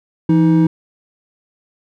triangle tone pair together, 167.4 / 316 Hz, E3 / D#4, +27 / +27 cents, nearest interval major seventh, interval 1100 cents, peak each -10 dBFS, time 0.29-0.67 s, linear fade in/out 5 ms, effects none

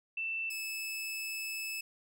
sine / sawtooth tone pair in turn, 2667 / 2612 Hz, E7 / E7, +20 / -17 cents, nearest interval unison, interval 37 cents, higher first, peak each -33 / -33 dBFS, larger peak neither, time 0.17-0.5 / 0.5-1.81 s, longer second, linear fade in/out 5 ms, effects none

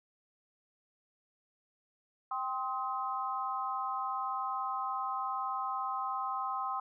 sine chord, C minor, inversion second, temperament equal with one note detuned, 784 / 1046.5 / 1269.9 Hz, G5 / C6 / Eb6, 0 / 0 / +35 cents, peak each -38 / -36 / -37 dBFS, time 2.31-6.8 s, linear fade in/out 5 ms, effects none

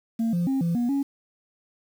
sine tone with pitch steps, 227.6 / 173.6 / 268.2 / 169.5 / 240.1 / 278.1 Hz, A#3 / F3 / C4 / E3 / B3 / C#4, -41 / -10 / +43 / +49 / -49 / +6 cents, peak -19 dBFS, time 0.19-1.03 s, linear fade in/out 10 ms, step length 140 ms, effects tanh soft clip ceiling -20 dBFS + 8-bit

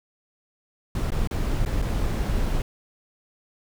brown noise with dropouts, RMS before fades -24 dBFS, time 0.95-2.62 s, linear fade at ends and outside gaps 2 ms, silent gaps 1.105-1.119 / 1.274-1.31 / 1.651-1.66 / 1.818-1.823 s, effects none

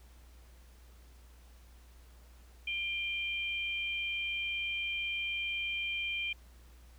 sine tone pair together, 2394 / 3133 Hz, D7 / G7, +33 / -2 cents, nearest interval perfect fourth, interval 465 cents, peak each -34 / -38 dBFS, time 2.67-6.33 s, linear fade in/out 5 ms, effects added 60 Hz sine -54 dBFS peak until 6.98 s + pink hiss -64 dBFS RMS until 6.98 s

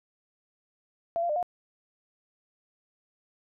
sine tone with pitch steps, 676 / 691 / 601 / 712 Hz, E5 / F5 / D5 / F5, +43 / -19 / +40 / +33 cents, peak -25 dBFS, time 1.16-1.428 s, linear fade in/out 0 ms, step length 67 ms, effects none

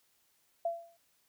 sine tone with exponential decay, 677 Hz, E5, 46 cents sharp, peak -27 dBFS, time 0.65-0.97 s, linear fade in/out 5 ms, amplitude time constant 69 ms, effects white hiss -72 dBFS RMS until 1.28 s

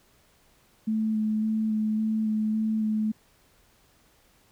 sine tone with vibrato, 217.2 Hz, A3, 22 cents flat, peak -23 dBFS, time 0.87-3.12 s, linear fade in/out 10 ms, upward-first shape square, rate 1.8 Hz, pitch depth 12 cents each way, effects pink hiss -62 dBFS RMS until 4.51 s

